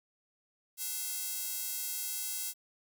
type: tone with high-pass filter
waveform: square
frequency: 296.6 Hz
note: D4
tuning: 17 cents sharp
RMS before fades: -37 dBFS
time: 0.77-2.54 s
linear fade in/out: 50 ms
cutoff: 8200 Hz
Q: 0.58
effects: none